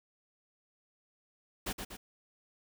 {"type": "noise with echo", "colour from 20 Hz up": "pink", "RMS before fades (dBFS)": -36, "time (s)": [1.66, 1.73], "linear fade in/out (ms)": 10, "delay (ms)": 120, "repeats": 2, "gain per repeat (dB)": -5, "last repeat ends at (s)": 1.97, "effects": []}